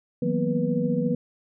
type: tone cluster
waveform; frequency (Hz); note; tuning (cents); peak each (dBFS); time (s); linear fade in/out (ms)
sine; 161.3 / 184.9 / 233.4 / 247.7 / 489; E3 / F#3 / A#3 / B3 / B4; -37 / -1 / +2 / +5 / -17; -28; 0.22-1.15; 5
effects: none